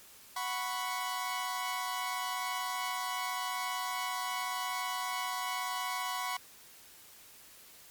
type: chord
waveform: sawtooth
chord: F# suspended fourth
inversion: none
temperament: equal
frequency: 740 / 987.8 / 1108.7 Hz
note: F#5 / B5 / C#6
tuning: 0 / 0 / 0 cents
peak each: -36 / -33 / -34 dBFS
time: 0.36-6.37 s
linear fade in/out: 5 ms
effects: white hiss -55 dBFS RMS until 7.9 s + MP3 96 kbps